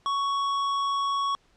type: tone with tanh clipping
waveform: sine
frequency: 1114 Hz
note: C#6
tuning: 8 cents sharp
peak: -26 dBFS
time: 0.06-1.35 s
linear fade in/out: 0 ms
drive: 14 dB
effects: pink hiss -64 dBFS RMS until 1.56 s + low-pass 6000 Hz 12 dB/octave